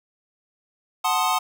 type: chord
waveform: square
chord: F# diminished seventh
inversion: none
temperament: equal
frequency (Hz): 740 / 880 / 1046.5 / 1244.5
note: F#5 / A5 / C6 / Eb6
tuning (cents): 0 / 0 / 0 / 0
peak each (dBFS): -26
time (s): 1.04-1.39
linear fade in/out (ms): 10
effects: none